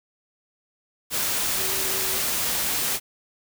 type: tone in noise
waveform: sine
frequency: 383 Hz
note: G4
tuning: 40 cents flat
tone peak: -36 dBFS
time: 1.55-2.21 s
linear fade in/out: 50 ms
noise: white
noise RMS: -25 dBFS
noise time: 1.1-3 s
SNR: -14 dB
effects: none